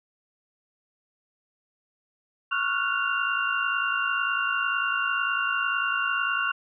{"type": "tone cluster", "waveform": "sine", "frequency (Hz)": [1109, 1378, 1436, 1487, 2779], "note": ["C#6", "F6", "F6", "F#6", "F7"], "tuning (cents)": [0, -24, 48, 8, -9], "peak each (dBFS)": -30, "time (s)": [2.51, 6.52], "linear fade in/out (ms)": 10, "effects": []}